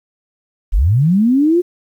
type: linear sweep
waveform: sine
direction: up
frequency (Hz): 32.26 to 364.1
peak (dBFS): -9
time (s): 0.72-1.62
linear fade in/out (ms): 20
effects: 8-bit